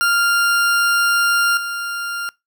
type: tone with level steps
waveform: 40% pulse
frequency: 1396.9 Hz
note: F6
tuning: in tune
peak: -13 / -22 dBFS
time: 0.01-2.29 s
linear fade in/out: 0 ms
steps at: 1.57 s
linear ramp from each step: 2 ms
effects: noise-tail reverb RT60 0.2 s tail -23 dB re dry